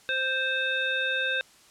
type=harmonic tone; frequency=523.3 Hz; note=C5; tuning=in tune; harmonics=1 / 3 / 5 / 7; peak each=-34 / -27 / -32 / -32 dBFS; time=0.09-1.41 s; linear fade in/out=0 ms; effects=white hiss -56 dBFS RMS until 1.7 s + low-pass 9000 Hz 12 dB/octave